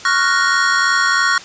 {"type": "chord", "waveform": "square", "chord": "Gb major seventh", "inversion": "second", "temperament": "equal", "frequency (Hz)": [1108.7, 1396.9, 1480, 1864.7], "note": ["Db6", "F6", "Gb6", "Bb6"], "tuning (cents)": [0, 0, 0, 0], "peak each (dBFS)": -19, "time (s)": [0.05, 1.38], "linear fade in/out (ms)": 2, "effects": ["white hiss -35 dBFS RMS until 1.44 s", "resampled to 16000 Hz"]}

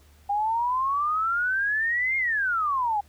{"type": "exponential two-way sweep", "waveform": "sine", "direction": "up then down", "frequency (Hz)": [800, 2147, 800], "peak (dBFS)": -22, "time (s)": [0.29, 3.01], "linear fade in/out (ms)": 10, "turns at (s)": 2.17, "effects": ["added 74 Hz sine -53 dBFS peak until 3.08 s", "pink hiss -60 dBFS RMS until 3.08 s"]}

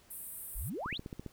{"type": "band-pass noise", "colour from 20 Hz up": "white", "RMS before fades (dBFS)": -45, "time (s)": [0.1, 0.7], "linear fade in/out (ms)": 10, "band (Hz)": [8300, 16000], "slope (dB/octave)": 96}
{"type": "exponential sweep", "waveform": "sine", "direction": "up", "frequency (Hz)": [33, 4420], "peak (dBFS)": -36, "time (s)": [0.55, 0.98], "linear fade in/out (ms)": 10}
{"type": "click train", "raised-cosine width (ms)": 3, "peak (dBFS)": -28, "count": 7, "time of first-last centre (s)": [0.86, 1.263], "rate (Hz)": 14.9}
{"effects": ["pink hiss -63 dBFS RMS until 1.32 s"]}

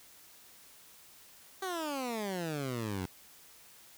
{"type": "exponential sweep", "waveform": "15% pulse", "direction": "down", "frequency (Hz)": [390.3, 88.4], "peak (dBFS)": -28, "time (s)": [1.62, 3.06], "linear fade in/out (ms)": 5, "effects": ["white hiss -57 dBFS RMS until 3.97 s"]}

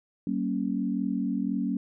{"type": "chord", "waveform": "sine", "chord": "G diminished", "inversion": "none", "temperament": "equal with one note detuned", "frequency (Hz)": [191.52, 233.1, 277.2], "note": ["G3", "Bb3", "Db4"], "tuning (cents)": [-40, 0, 0], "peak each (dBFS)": -30, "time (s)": [0.27, 1.77], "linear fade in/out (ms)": 2, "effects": []}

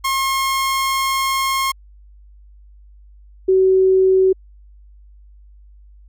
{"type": "tone pair in turn", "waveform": ["sawtooth", "sine"], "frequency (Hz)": [1075, 377.9], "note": ["C6", "F#4"], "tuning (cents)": [47, 37], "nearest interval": "octave + tritone", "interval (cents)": 1810, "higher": "first", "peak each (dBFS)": [-13, -10], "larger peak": "second", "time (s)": [[0.04, 1.72], [3.48, 4.33]], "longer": "first", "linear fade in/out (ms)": 10, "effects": ["added 50 Hz sine -42 dBFS peak until 6.08 s"]}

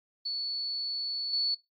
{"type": "tone with level steps", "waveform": "sine", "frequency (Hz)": 4435, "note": "C#8", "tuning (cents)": 0, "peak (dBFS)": [-30, -25], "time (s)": [0.25, 1.55], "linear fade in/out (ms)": 10, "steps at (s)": 1.33, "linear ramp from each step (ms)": 2, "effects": ["noise-tail reverb RT60 0.2 s tail -21 dB re dry", "AAC 64 kbps"]}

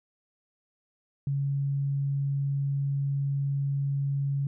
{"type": "tone", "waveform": "sine", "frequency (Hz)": 139.5, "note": "C#3", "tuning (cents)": 11, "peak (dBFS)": -25, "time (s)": [1.27, 4.47], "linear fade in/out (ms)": 2, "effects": []}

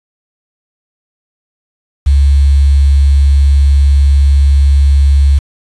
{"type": "tone with quantisation", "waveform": "sine", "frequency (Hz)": 69.8, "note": "C#2", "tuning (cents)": 13, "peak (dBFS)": -4, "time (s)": [2.06, 5.39], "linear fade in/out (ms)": 10, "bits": 5, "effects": ["resampled to 24000 Hz"]}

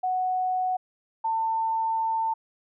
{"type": "tone pair in turn", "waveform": "sine", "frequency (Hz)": [740, 896.5], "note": ["F#5", "A5"], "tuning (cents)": [0, 32], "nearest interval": "minor third", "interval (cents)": 332, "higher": "second", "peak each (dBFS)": -23, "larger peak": "neither", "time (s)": [[0.03, 0.77], [1.24, 2.34]], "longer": "second", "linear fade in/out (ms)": 10, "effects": []}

